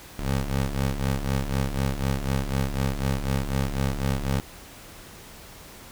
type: ring-modulated tone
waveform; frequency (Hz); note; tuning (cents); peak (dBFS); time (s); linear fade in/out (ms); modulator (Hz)
20% pulse; 68.2; C#2; -28; -16; 0.19-4.4; 0; 32.1
effects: pink hiss -45 dBFS RMS until 5.91 s